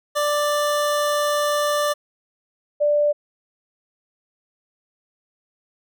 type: tone pair in turn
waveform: 25% pulse / sine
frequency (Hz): 589 / 589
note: D5 / D5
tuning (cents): +5 / +5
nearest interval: unison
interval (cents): 0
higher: neither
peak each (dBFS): -15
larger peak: neither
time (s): 0.15-1.94 / 2.8-3.13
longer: first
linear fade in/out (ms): 20
effects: none